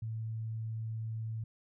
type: tone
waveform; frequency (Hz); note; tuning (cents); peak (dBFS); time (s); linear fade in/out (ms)
sine; 111.5; A2; +23; -35; 0.02-1.44; 5
effects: none